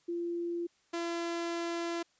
sine / sawtooth tone pair in turn, 343.4 / 339.3 Hz, F4 / F4, -29 / -50 cents, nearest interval unison, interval 21 cents, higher first, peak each -32 / -29 dBFS, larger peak second, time 0.08-0.67 / 0.93-2.03 s, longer second, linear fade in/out 10 ms, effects white hiss -70 dBFS RMS until 2.19 s + resampled to 16000 Hz

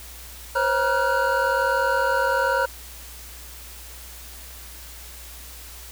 triangle tone cluster, 500 / 540 / 954 / 1395 / 1496 Hz, B4 / C#5 / A#5 / F6 / F#6, +21 / -45 / +40 / -2 / +19 cents, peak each -27 / -22 / -22 / -24 / -25 dBFS, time 0.55-2.66 s, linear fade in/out 10 ms, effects added 60 Hz sine -42 dBFS peak until 5.91 s + white hiss -42 dBFS RMS until 5.91 s

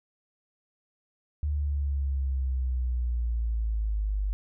sine linear sweep, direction down, 74.3 to 49 Hz, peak -25 dBFS, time 1.43-4.33 s, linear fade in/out 0 ms, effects none

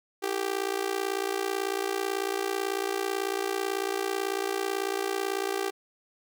sawtooth tone with amplitude modulation, 392 Hz, G4, in tune, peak -20 dBFS, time 0.22-5.71 s, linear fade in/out 20 ms, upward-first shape sine, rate 58.1 Hz, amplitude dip 90%, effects none

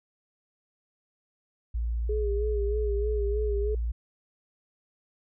sine tone, 57.5 Hz, A#1, 23 cents flat, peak -26 dBFS, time 1.74-3.92 s, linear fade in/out 10 ms
sine tone with vibrato, 413.2 Hz, G#4, 9 cents flat, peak -28 dBFS, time 2.09-3.75 s, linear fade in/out 5 ms, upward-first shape sine, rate 3.2 Hz, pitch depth 51 cents each way
effects none

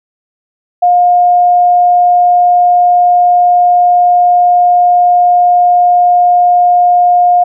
sine tone, 711 Hz, F5, 31 cents sharp, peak -4 dBFS, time 0.82-7.44 s, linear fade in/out 10 ms, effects none

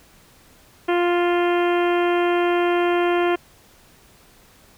harmonic tone with a mistuned harmonic, 350 Hz, F4, 4 cents sharp, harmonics 1 / 2 / 3 / 4 / 5 / 6 / 7 / 8 / 9, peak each -18 / -24 / -28 / -30 / -32 / -34 / -35 / -36 / -37 dBFS, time 0.88-3.36 s, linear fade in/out 10 ms, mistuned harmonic 8, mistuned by -34 cents, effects pink hiss -52 dBFS RMS until 4.77 s

